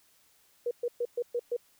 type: tone bursts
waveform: sine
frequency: 480.4 Hz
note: B4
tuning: 48 cents flat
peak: -27 dBFS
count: 6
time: 0.66-1.566 s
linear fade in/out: 5 ms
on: 51 ms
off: 120 ms
effects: white hiss -65 dBFS RMS until 1.79 s